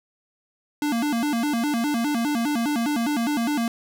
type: tone with vibrato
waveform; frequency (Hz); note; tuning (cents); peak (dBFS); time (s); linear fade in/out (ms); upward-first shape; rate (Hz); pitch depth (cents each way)
square; 261.6; C4; 0; -22; 0.82-3.68; 2; square; 4.9; 210
effects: none